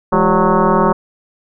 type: tone with frequency modulation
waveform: sine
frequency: 353.8 Hz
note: F4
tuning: 23 cents sharp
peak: -9 dBFS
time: 0.12-0.93 s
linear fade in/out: 10 ms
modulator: 187 Hz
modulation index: 4.7
effects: none